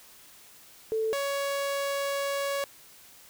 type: tone pair in turn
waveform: sine / sawtooth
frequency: 441.5 / 559 Hz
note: A4 / C#5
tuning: +6 / +14 cents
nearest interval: major third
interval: 408 cents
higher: second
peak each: -25 / -24 dBFS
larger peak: second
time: 0.92-1.13 / 1.13-2.64 s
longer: second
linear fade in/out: 0 ms
effects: white hiss -53 dBFS RMS until 3.29 s